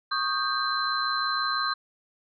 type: tone cluster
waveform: sine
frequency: 1107 / 1233 / 1578 / 4081 Hz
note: C#6 / D#6 / G6 / C8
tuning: -3 / -16 / +11 / -44 cents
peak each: -30 dBFS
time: 0.11-1.74 s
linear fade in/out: 10 ms
effects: none